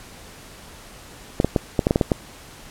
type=clicks; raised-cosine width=2 ms; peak=-3 dBFS; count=9; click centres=1.401 / 1.446 / 1.562 / 1.792 / 1.869 / 1.909 / 1.959 / 2.012 / 2.118 s; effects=pink hiss -43 dBFS RMS until 2.7 s + low-pass 12000 Hz 12 dB/octave